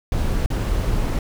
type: noise with dropouts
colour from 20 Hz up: brown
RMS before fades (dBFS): -20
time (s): 0.12-1.19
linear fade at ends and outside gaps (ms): 2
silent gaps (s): 0.461-0.502
effects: none